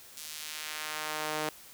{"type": "tone with high-pass filter sweep", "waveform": "sawtooth", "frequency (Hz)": 153.8, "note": "D#3", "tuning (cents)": -20, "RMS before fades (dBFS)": -37, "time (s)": [0.17, 1.49], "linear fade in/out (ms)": 0, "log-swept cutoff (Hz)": [5300, 440], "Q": 0.76, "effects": ["white hiss -52 dBFS RMS until 1.73 s"]}